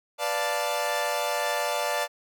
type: chord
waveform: sawtooth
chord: B half-diminished seventh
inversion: none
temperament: equal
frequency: 493.9 / 587.3 / 698.5 / 880 Hz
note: B4 / D5 / F5 / A5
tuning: 0 / 0 / 0 / 0 cents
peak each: -31 / -25 / -28 / -27 dBFS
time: 0.18-2.08 s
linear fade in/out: 50 ms
effects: none

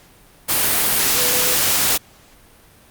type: tone in noise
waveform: sine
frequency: 493.9 Hz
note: B4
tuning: in tune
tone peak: -27 dBFS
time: 1.16-1.56 s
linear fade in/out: 20 ms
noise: white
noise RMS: -17 dBFS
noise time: 0.48-1.98 s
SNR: -13 dB
effects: pink hiss -49 dBFS RMS until 2.9 s + Opus 48 kbps

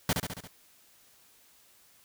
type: noise with echo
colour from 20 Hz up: pink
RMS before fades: -26 dBFS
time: 0.09-0.13 s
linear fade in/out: 2 ms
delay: 69 ms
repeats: 5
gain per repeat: -4 dB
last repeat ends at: 0.475 s
effects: white hiss -61 dBFS RMS until 2.04 s

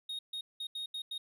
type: tone bursts at uneven times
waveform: triangle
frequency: 3729 Hz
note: A#7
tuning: in tune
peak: -35 dBFS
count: 6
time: 0.09-0.19 / 0.33-0.41 / 0.6-0.67 / 0.75-0.86 / 0.94-1.02 / 1.11-1.18 s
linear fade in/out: 5 ms
effects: none

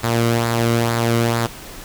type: tone with flanger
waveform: sawtooth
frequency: 116.6 Hz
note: A#2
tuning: 1 cent sharp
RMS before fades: -18 dBFS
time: 0.03-1.47 s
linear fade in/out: 10 ms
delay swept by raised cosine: 0.33 to 1.19 ms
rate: 2.2 Hz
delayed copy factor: -0.5
effects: pink hiss -36 dBFS RMS until 1.84 s

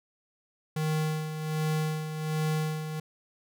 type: tone with tremolo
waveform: square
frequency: 155.56 Hz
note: D#3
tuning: in tune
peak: -26 dBFS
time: 0.76-3 s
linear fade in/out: 5 ms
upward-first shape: sine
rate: 1.3 Hz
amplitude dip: 60%
effects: none

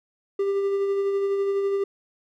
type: tone with tremolo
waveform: triangle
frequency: 396.2 Hz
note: G4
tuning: 18 cents sharp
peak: -18 dBFS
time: 0.39-1.84 s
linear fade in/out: 5 ms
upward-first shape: sine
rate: 12 Hz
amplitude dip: 30%
effects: none

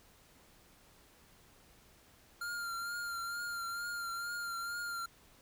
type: tone with vibrato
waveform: square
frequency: 1396 Hz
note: F6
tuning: 1 cent flat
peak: -38 dBFS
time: 2.41-5.06 s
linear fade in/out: 5 ms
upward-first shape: triangle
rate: 2.2 Hz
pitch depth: 36 cents each way
effects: pink hiss -63 dBFS RMS until 5.41 s

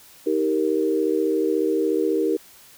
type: chord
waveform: sine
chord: Eb major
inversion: none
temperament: equal with one note detuned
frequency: 315.5 / 392 / 466.2 Hz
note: Eb4 / G4 / Bb4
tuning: +24 / 0 / 0 cents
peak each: -23 dBFS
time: 0.26-2.37 s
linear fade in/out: 10 ms
effects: white hiss -49 dBFS RMS until 2.77 s

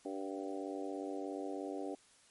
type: harmonic tone with a mistuned harmonic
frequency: 96.9 Hz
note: G2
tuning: 20 cents flat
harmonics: 3 / 4 / 5 / 6 / 7 / 8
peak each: -42 / -44 / -46 / -48 / -49 / -50 dBFS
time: 0.05-1.95 s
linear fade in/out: 5 ms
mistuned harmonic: 7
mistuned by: +29 cents
effects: white hiss -65 dBFS RMS until 2.3 s + MP3 48 kbps

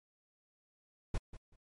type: noise with echo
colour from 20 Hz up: brown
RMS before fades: -32 dBFS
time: 1.14-1.18 s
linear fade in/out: 5 ms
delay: 190 ms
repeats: 2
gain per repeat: -15 dB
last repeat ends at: 1.56 s
effects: MP3 48 kbps

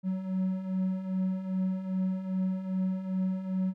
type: beating tone pair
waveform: triangle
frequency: 185.6 / 188.1 Hz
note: F#3 / F#3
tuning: +6 / +29 cents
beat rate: 2.5 Hz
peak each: -33 / -27 dBFS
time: 0.03-3.74 s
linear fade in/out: 50 ms
effects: none

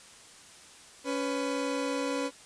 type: tone pair together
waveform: 30% pulse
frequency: 279.3 / 497.7 Hz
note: C#4 / B4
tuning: +13 / +13 cents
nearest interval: minor seventh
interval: 1000 cents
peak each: -29 / -30 dBFS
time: 1.04-2.31 s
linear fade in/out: 50 ms
effects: white hiss -52 dBFS RMS until 2.45 s + resampled to 22050 Hz

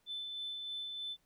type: tone with tremolo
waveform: sine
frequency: 3520 Hz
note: A7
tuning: in tune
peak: -37 dBFS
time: 0.06-1.17 s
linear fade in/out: 50 ms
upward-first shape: sine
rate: 3.2 Hz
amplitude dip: 30%
effects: tanh soft clip ceiling -33 dBFS + pink hiss -75 dBFS RMS until 1.25 s

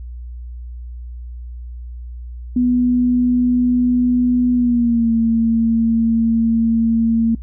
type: tone with pitch glide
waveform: sine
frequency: 246.9 to 227.7 Hz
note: B3 to A#3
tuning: 0 to -40 cents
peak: -12 dBFS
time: 2.56-7.35 s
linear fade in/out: 5 ms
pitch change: -140 cents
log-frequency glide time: 4.53-5.12 s
effects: noise-tail reverb RT60 0.1 s tail -21 dB re dry + added 60 Hz sine -28 dBFS peak until 7.42 s

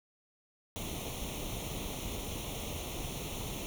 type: noise with comb filter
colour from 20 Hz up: pink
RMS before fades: -39 dBFS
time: 0.76-3.66 s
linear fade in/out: 0 ms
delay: 0.31 ms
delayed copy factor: +0.8
effects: none

